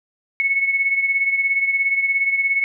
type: beating tone pair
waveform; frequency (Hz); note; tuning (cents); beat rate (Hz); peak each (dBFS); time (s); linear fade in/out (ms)
sine; 2200 / 2217; C#7 / C#7; -14 / 0; 17; -17 / -24; 0.4-2.64; 0
effects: none